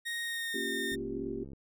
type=tone with pitch glide; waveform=30% pulse; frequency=1864.7 to 1826.3 Hz; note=A#6 to A#6; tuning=0 to -36 cents; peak=-31 dBFS; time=0.05-0.96 s; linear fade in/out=20 ms; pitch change=-36 cents; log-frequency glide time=0.22-0.66 s
type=chord; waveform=sine; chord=G half-diminished seventh; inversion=first; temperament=equal; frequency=233.1 / 277.2 / 349.2 / 392 Hz; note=Bb3 / Db4 / F4 / G4; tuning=0 / 0 / 0 / 0 cents; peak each=-41 / -40 / -41 / -38 dBFS; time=0.54-1.44 s; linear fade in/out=5 ms
type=click train; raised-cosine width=3 ms; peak=-35 dBFS; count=43; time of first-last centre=0.92-1.533 s; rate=68.5 Hz
effects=none